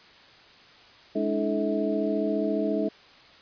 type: tone cluster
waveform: sine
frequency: 208.1 / 287.8 / 322.3 / 433.5 / 644 Hz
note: G#3 / D4 / E4 / A4 / E5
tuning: +4 / -35 / -39 / -26 / -41 cents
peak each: -30 dBFS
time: 1.15-2.89 s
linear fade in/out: 10 ms
effects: white hiss -52 dBFS RMS until 3.41 s + resampled to 11025 Hz